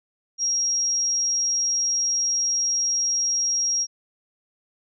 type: tone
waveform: sine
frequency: 5620 Hz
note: F8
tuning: 10 cents sharp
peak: -20 dBFS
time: 0.38-3.87 s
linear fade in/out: 50 ms
effects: none